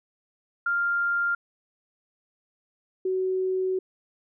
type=tone pair in turn; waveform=sine; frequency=1396.9 / 374.4 Hz; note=F6 / F#4; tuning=0 / +20 cents; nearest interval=octave + major seventh; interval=2280 cents; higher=first; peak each=-22 / -23 dBFS; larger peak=first; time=0.66-1.35 / 3.05-3.79 s; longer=second; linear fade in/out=5 ms; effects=none